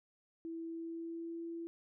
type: tone with pitch glide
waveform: sine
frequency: 329.6 to 334.8 Hz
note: E4 to E4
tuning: 0 to +27 cents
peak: -40 dBFS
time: 0.45-1.67 s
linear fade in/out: 0 ms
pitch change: +27 cents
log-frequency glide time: 0.66-1.44 s
effects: none